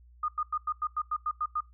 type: tone bursts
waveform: sine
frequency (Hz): 1226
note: D#6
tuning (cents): -26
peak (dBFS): -27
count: 10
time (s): 0.23-1.606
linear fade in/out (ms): 5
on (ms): 53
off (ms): 94
effects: noise-tail reverb RT60 0.2 s tail -19 dB re dry + added 60 Hz sine -53 dBFS peak until 1.73 s